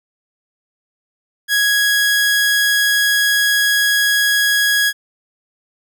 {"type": "tone", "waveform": "sawtooth", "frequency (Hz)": 1661.2, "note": "G#6", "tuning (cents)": 0, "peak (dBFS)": -9, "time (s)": [1.48, 4.93], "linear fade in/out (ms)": 50, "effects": []}